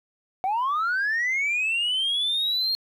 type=linear sweep; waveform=sine; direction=up; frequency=730 to 4260 Hz; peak=-20 dBFS; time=0.44-2.75 s; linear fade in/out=0 ms; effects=tanh soft clip ceiling -20 dBFS + 10-bit